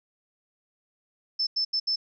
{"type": "tone bursts at uneven times", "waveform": "sine", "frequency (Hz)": 5274, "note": "E8", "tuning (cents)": 0, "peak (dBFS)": -23, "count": 4, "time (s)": [[1.39, 1.47], [1.56, 1.65], [1.73, 1.8], [1.87, 1.96]], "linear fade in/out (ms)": 10, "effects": []}